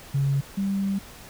sine tone pair in turn, 138.59 / 196.39 Hz, C#3 / G3, 0 / +3 cents, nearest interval tritone, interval 603 cents, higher second, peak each -19 / -22 dBFS, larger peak first, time 0.14-0.41 / 0.57-0.99 s, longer second, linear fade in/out 10 ms, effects tanh soft clip ceiling -15 dBFS + pink hiss -45 dBFS RMS until 1.29 s

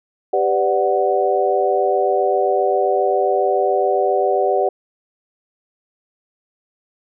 sine chord, G major seventh, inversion none, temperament equal with one note detuned, 392 / 499.9 / 587.3 / 740 Hz, G4 / B4 / D5 / F#5, 0 / +21 / 0 / 0 cents, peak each -19 / -21 / -20 / -19 dBFS, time 0.33-4.69 s, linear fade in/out 5 ms, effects none

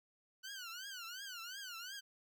15% pulse tone with vibrato, 1480 Hz, F#6, in tune, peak -39 dBFS, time 0.43-2.01 s, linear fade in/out 20 ms, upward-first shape triangle, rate 2.8 Hz, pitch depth 200 cents each way, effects none

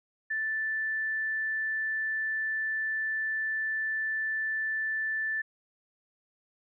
sine tone, 1760 Hz, A6, in tune, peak -28 dBFS, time 0.3-5.42 s, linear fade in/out 10 ms, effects none

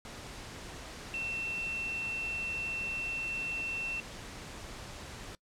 sine tone in noise, 2700 Hz, E7, 41 cents sharp, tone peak -34 dBFS, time 1.14-4 s, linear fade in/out 0 ms, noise pink, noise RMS -45 dBFS, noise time 0.05-5.35 s, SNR +8 dB, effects noise-tail reverb RT60 0.1 s tail -23 dB re dry + low-pass 8000 Hz 12 dB/octave

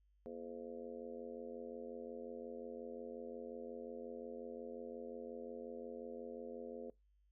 harmonic tone with a mistuned harmonic, 85.6 Hz, F2, 34 cents flat, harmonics 3 / 4 / 5 / 6 / 7 / 8, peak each -52 / -56 / -50 / -50 / -60 / -61 dBFS, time 0.26-6.9 s, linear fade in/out 0 ms, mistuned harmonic 3, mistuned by -120 cents, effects noise-tail reverb RT60 0.2 s tail -22 dB re dry + added 50 Hz sine -70 dBFS peak until 7.31 s

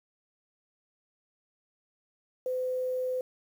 sine tone with quantisation, 509 Hz, C5, 48 cents flat, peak -28 dBFS, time 2.46-3.21 s, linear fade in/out 2 ms, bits 9, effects none

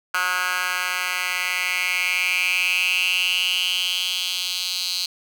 10% pulse tone with high-pass filter sweep, 181.6 Hz, F#3, 32 cents flat, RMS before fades -23 dBFS, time 0.14-5.06 s, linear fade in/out 5 ms, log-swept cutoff 1500 to 4000 Hz, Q 6.2, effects none

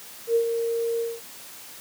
sine tone with ADSR envelope, 462.8 Hz, A#4, 13 cents flat, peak -16 dBFS, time 0.27-1.21 s, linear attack 82 ms, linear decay 86 ms, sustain -7 dB, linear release 210 ms, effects white hiss -43 dBFS RMS until 1.8 s + high-pass 100 Hz 12 dB/octave

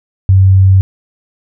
sine tone, 95.4 Hz, G2, 47 cents flat, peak -3 dBFS, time 0.29-0.81 s, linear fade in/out 0 ms, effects none

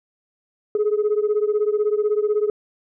sine beating tone pair, 415.3 / 431.3 Hz, G#4 / A4, 0 / -35 cents, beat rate 16 Hz, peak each -18 / -20 dBFS, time 0.75-2.5 s, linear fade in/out 2 ms, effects tanh soft clip ceiling -13 dBFS

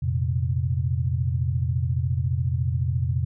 sine chord, F suspended fourth, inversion none, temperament equal, 87.31 / 116.54 / 130.81 Hz, F2 / Bb2 / C3, 0 / 0 / 0 cents, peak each -25 / -27 / -25 dBFS, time 0.02-3.25 s, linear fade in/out 10 ms, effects none

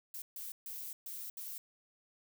violet noise bursts at uneven times, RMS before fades -44 dBFS, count 5, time 0.14-0.22 / 0.36-0.52 / 0.66-0.93 / 1.06-1.3 / 1.37-1.58 s, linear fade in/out 2 ms, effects none

